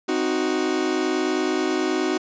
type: chord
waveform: 40% pulse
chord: C diminished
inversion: none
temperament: equal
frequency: 261.6 / 311.1 / 370 Hz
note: C4 / Eb4 / Gb4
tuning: 0 / 0 / 0 cents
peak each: -27 / -24 / -23 dBFS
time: 0.08-2.18 s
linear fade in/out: 10 ms
effects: resampled to 16000 Hz